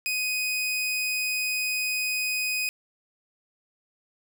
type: tone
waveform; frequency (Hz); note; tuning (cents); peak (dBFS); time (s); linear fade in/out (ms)
sawtooth; 2500; D#7; +8; -22; 0.06-2.69; 0
effects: 10-bit